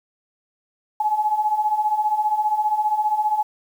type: beating tone pair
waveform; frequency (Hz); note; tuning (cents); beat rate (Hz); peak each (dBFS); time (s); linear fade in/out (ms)
sine; 839 / 854; G#5 / G#5; +17 / +48; 15; -24 / -19; 1-3.43; 5
effects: 8-bit